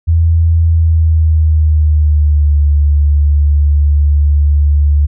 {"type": "tone with pitch glide", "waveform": "sine", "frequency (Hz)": [82.4, 72.99], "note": ["E2", "D2"], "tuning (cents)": [0, -10], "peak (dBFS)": -6, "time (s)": [0.07, 5.07], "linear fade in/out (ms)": 20, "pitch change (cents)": -210, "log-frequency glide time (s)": [0.66, 2.6], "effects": []}